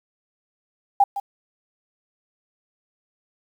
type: tone with echo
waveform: sine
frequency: 801 Hz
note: G5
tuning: 37 cents sharp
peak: -11 dBFS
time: 1-1.04 s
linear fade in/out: 5 ms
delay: 160 ms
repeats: 1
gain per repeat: -13 dB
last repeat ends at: 1.2 s
effects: 8-bit